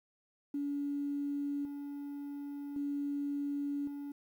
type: tone with tremolo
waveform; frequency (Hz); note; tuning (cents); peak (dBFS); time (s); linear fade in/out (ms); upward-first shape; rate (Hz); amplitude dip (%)
triangle; 285.3; C#4; +50; -29; 0.54-4.12; 5; square; 0.45; 60
effects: tanh soft clip ceiling -31 dBFS + 11-bit